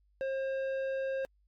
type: tone with tanh clipping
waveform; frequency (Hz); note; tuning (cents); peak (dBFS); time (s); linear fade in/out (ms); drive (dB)
sine; 535; C5; +38; -33; 0.21-1.25; 0; 10
effects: added 50 Hz sine -66 dBFS peak until 1.47 s + AAC 64 kbps